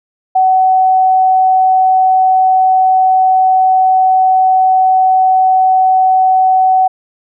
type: tone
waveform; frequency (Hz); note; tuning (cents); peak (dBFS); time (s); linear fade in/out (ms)
sine; 752; F#5; +28; -6; 0.35-6.88; 10
effects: none